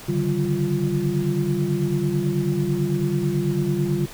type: tone cluster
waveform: sine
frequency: 141.5 / 150.6 / 191.8 / 348.8 Hz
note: C#3 / D3 / G3 / F4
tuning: +36 / +44 / -37 / -2 cents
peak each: -25 dBFS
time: 0.08-4.06 s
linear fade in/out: 10 ms
effects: pink hiss -40 dBFS RMS until 4.13 s